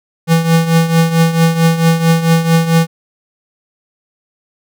square tone with tremolo, 164.81 Hz, E3, in tune, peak -6 dBFS, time 0.27-2.87 s, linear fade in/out 50 ms, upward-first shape triangle, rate 4.5 Hz, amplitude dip 75%, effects none

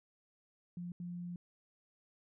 sine tone bursts at uneven times, 175.4 Hz, F3, 8 cents sharp, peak -40 dBFS, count 2, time 0.77-0.92 / 1-1.36 s, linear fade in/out 2 ms, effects none

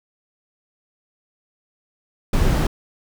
brown noise, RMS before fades -17 dBFS, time 2.33-2.67 s, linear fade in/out 5 ms, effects none

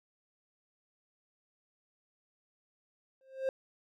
triangle tone with exponential growth, 530 Hz, C5, 22 cents sharp, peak -24 dBFS, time 3.21-3.49 s, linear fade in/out 1 ms, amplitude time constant 59 ms, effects none

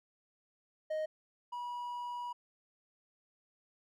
triangle tone pair in turn, 622.3 / 970.1 Hz, D#5 / B5, 0 / -31 cents, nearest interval minor sixth, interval 769 cents, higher second, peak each -31 / -36 dBFS, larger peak first, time 0.9-1.06 / 1.52-2.33 s, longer second, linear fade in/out 10 ms, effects none

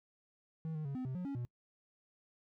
triangle tone with pitch steps, 160.2 / 154.4 / 138.8 / 255.6 / 130.1 / 180.4 / 278.2 / 121.3 Hz, E3 / D#3 / C#3 / C4 / C3 / F#3 / C#4 / B2, -49 / -13 / +3 / -40 / -9 / -44 / +6 / -31 cents, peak -35 dBFS, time 0.65-1.45 s, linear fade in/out 0 ms, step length 100 ms, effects noise-tail reverb RT60 0.1 s tail -25 dB re dry

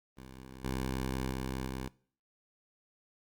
10% pulse tone with level steps, 65.1 Hz, C2, 8 cents flat, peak -39 / -25 / -27 / -29 dBFS, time 0.17-1.88 s, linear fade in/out 5 ms, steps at 0.64 / 1.31 / 1.66 s, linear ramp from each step 10 ms, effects noise-tail reverb RT60 0.5 s tail -22 dB re dry + Opus 32 kbps

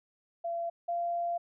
sine tone pair in turn, 680 / 689.5 Hz, F5 / F5, -46 / -22 cents, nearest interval unison, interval 24 cents, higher second, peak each -31 / -29 dBFS, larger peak second, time 0.44-0.7 / 0.88-1.38 s, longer second, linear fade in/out 10 ms, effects none

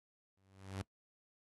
sawtooth tone with exponential growth, 96.4 Hz, G2, 28 cents flat, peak -34 dBFS, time 0.37-0.82 s, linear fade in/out 5 ms, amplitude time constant 97 ms, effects noise-tail reverb RT60 0.1 s tail -23 dB re dry + AAC 32 kbps

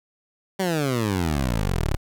15% pulse exponential sweep, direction down, 196.7 to 32.53 Hz, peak -15 dBFS, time 0.59-1.97 s, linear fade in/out 10 ms, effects 9-bit

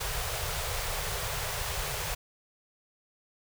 pink band-stop noise, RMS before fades -33 dBFS, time 0-2.15 s, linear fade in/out 10 ms, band 150 to 420 Hz, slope 48 dB/octave, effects none

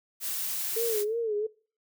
blue noise, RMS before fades -32 dBFS, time 0.2-1.05 s, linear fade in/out 50 ms
sine tone with vibrato, 440 Hz, A4, in tune, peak -26 dBFS, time 0.76-1.47 s, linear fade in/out 10 ms, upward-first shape sine, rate 2.9 Hz, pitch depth 110 cents each way
effects noise-tail reverb RT60 0.4 s tail -21 dB re dry

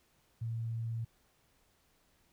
sine tone, 114.4 Hz, A#2, 32 cents flat, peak -34 dBFS, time 0.41-1.05 s, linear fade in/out 10 ms, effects pink hiss -71 dBFS RMS until 2.32 s

